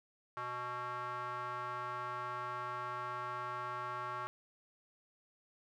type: tone with band-pass filter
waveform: square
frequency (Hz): 123.47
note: B2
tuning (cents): 0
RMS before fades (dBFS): -41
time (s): 0.37-4.27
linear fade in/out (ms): 0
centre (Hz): 1200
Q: 4.2
effects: none